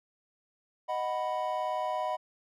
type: chord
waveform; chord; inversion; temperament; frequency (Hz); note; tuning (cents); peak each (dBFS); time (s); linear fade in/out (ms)
triangle; B major; first; equal; 622.3 / 740 / 987.8; D#5 / F#5 / B5; 0 / 0 / 0; -32; 0.88-2.17; 20
effects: none